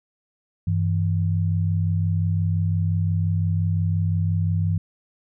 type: tone pair together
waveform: sine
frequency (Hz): 96.44 / 162.2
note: G2 / E3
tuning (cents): -28 / -28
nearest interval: major sixth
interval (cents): 900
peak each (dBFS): -20 / -24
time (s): 0.67-4.78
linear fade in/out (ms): 5
effects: none